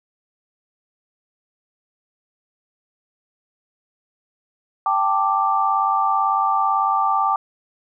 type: chord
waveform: sine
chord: G suspended second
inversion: none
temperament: just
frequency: 784 / 882 / 1176 Hz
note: G5 / A5 / D6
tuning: 0 / +4 / +2 cents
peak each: -21 / -22 / -19 dBFS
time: 4.86-7.36 s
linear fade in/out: 2 ms
effects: none